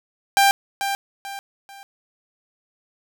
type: tone with echo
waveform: sawtooth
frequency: 792 Hz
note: G5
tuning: 18 cents sharp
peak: -9 dBFS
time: 0.37-0.51 s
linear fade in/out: 0 ms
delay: 440 ms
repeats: 3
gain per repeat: -9 dB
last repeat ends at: 1.83 s
effects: none